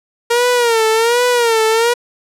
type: tone with vibrato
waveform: sawtooth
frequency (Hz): 466.2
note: A#4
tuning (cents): 0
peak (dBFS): -7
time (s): 0.3-1.94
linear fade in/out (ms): 10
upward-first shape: sine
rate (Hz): 1.3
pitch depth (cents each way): 100
effects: low-pass 12000 Hz 12 dB/octave